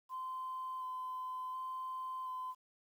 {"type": "tone with vibrato", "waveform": "sine", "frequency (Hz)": 1028, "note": "C6", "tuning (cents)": -31, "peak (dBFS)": -38, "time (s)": [0.09, 2.55], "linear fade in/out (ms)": 50, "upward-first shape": "square", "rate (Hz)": 0.69, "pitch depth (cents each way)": 9, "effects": ["tanh soft clip ceiling -35 dBFS", "11-bit"]}